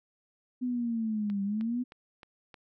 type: linear two-way sweep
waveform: sine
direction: down then up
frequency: 252.8 to 196 to 252.8 Hz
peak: -28 dBFS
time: 0.61-1.84 s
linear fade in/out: 20 ms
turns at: 1.43 s
type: click train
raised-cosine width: 0.3 ms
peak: -32 dBFS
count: 5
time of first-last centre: 1.3-2.542 s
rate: 3.22 Hz
effects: none